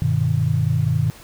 sine chord, G augmented, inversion none, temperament just, 98 / 122.5 / 153.12 Hz, G2 / B2 / D#3, 0 / -14 / -27 cents, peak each -22 / -20 / -20 dBFS, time 0.02-1.1 s, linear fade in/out 0 ms, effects pink hiss -44 dBFS RMS until 1.23 s

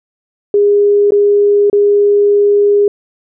sine tone with dropouts, 408.7 Hz, G#4, 28 cents flat, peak -6 dBFS, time 0.54-2.88 s, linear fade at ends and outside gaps 2 ms, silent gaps 1.107-1.12 / 1.699-1.729 s, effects none

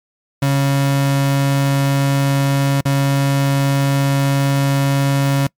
35% pulse tone with dropouts, 138.59 Hz, C#3, in tune, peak -11 dBFS, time 0.42-5.47 s, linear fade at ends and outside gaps 5 ms, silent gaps 2.81-2.853 s, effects noise-tail reverb RT60 0.1 s tail -25 dB re dry + MP3 96 kbps

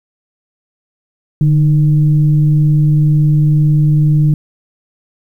sine tone with frequency modulation, 150 Hz, D3, 37 cents sharp, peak -7 dBFS, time 1.41-4.34 s, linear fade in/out 2 ms, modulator 161 Hz, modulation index 0.33, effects 8-bit

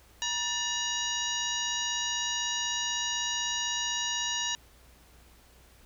harmonic tone with a mistuned harmonic, 956 Hz, A#5, 43 cents sharp, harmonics 1 / 2 / 3 / 4 / 5 / 6 / 7, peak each -39 / -37 / -34 / -35 / -43 / -36 / -37 dBFS, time 0.22-4.55 s, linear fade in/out 0 ms, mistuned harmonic 2, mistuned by -130 cents, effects added 60 Hz sine -58 dBFS peak until 5.85 s + pink hiss -59 dBFS RMS until 5.85 s

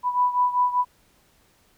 sine beating tone pair, 987.8 / 992.9 Hz, B5 / B5, 0 / +9 cents, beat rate 5.1 Hz, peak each -20 / -24 dBFS, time 0.03-0.85 s, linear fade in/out 50 ms, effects pink hiss -61 dBFS RMS until 1.77 s

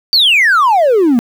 triangle exponential sweep, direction down, 4699 to 224.6 Hz, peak -4 dBFS, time 0.13-1.19 s, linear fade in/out 0 ms, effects tanh soft clip ceiling -2 dBFS + 7-bit

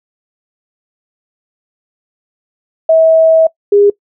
sine tone pair in turn, 646 / 407 Hz, E5 / G#4, -35 / -35 cents, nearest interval minor sixth, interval 800 cents, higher first, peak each -4 dBFS, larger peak neither, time 2.89-3.47 / 3.72-3.9 s, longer first, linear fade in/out 5 ms, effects noise-tail reverb RT60 0.1 s tail -21 dB re dry

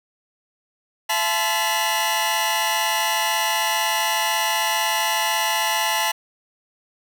sawtooth tone cluster, 674 / 867 / 1032 / 1986 / 2869 Hz, E5 / A5 / C6 / B6 / F7, +38 / -26 / -24 / +9 / +46 cents, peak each -26 / -19 / -24 / -24 / -23 dBFS, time 1.09-6.12 s, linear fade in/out 10 ms, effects none

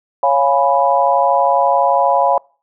sine chord, C# dominant seventh, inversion none, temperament equal, 554.4 / 698.5 / 830.6 / 987.8 Hz, C#5 / E#5 / G#5 / B5, 0 / 0 / 0 / 0 cents, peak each -16 dBFS, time 0.23-2.38 s, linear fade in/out 2 ms, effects noise-tail reverb RT60 0.4 s tail -26 dB re dry

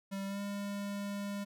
square tone with pitch glide, 195.9 to 201.6 Hz, G3 to G3, -1 to +49 cents, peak -37 dBFS, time 0.11-1.45 s, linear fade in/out 20 ms, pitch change +50 cents, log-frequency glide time 0.26-0.41 s, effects none

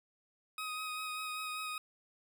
20% pulse tone with vibrato, 1256 Hz, D#6, 16 cents sharp, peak -33 dBFS, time 0.58-1.78 s, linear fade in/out 2 ms, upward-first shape sine, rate 5.1 Hz, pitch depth 17 cents each way, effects none

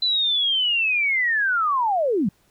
sine linear sweep, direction down, 4035 to 164.81 Hz, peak -18 dBFS, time 0.02-2.29 s, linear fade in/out 5 ms, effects pink hiss -62 dBFS RMS until 2.5 s

